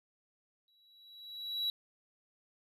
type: tone with exponential growth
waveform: triangle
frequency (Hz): 3906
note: B7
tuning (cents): -20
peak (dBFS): -28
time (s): 0.68-1.7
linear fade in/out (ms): 1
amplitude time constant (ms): 220
effects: resampled to 32000 Hz